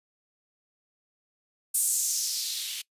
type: noise with band-pass filter sweep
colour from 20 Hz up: violet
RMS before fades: -29 dBFS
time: 1.74-2.82 s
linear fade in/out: 10 ms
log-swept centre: 9300 to 2900 Hz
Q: 2.6
effects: noise-tail reverb RT60 0.1 s tail -22 dB re dry + resampled to 32000 Hz